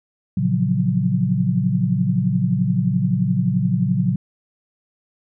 sine chord, Gb major seventh, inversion first, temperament just, 115.62 / 138.75 / 173.43 / 185 Hz, Bb2 / Db3 / F3 / Gb3, -14 / +2 / -12 / 0 cents, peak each -23 / -22 / -22 / -20 dBFS, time 0.37-4.16 s, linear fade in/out 5 ms, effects none

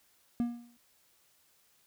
triangle tone with exponential decay, 238.2 Hz, A#3, 38 cents sharp, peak -23 dBFS, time 0.4-0.77 s, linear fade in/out 0 ms, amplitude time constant 79 ms, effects white hiss -68 dBFS RMS until 1.86 s

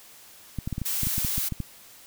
clicks, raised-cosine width 5 ms, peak -17 dBFS, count 12, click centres 0.587 / 0.675 / 0.727 / 0.781 / 0.817 / 1.033 / 1.07 / 1.181 / 1.248 / 1.38 / 1.523 / 1.603 s
blue noise, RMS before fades -28 dBFS, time 0.85-1.49 s, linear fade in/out 10 ms
effects white hiss -50 dBFS RMS until 2.06 s

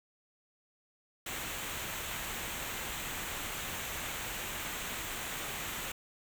pink noise with comb filter, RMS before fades -39 dBFS, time 1.26-5.92 s, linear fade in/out 5 ms, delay 0.2 ms, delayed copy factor -0.55, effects none

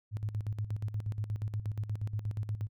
sine tone with tremolo, 105.5 Hz, G#2, 28 cents sharp, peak -30 dBFS, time 0.11-2.69 s, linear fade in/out 50 ms, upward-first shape square, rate 8.4 Hz, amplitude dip 70%, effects none

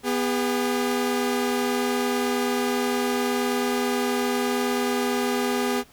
sawtooth tone pair together, 246.9 / 405.1 Hz, B3 / G#4, 0 / -43 cents, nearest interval major sixth, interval 857 cents, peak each -21 dBFS, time 0.03-5.84 s, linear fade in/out 50 ms, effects pink hiss -54 dBFS RMS until 5.92 s

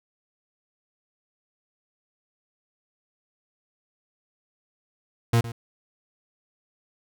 40% pulse tone with echo, 116.54 Hz, A#2, in tune, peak -16 dBFS, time 5.33-5.41 s, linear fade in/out 5 ms, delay 110 ms, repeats 1, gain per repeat -15 dB, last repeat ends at 5.52 s, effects none

